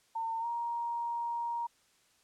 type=tone with pitch glide; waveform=sine; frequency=906 to 939.6 Hz; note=A#5 to A#5; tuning=-50 to +13 cents; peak=-32 dBFS; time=0.15-1.67 s; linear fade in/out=10 ms; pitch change=+63 cents; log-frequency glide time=0.4-0.46 s; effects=white hiss -68 dBFS RMS until 2.23 s + low-pass 9000 Hz 12 dB/octave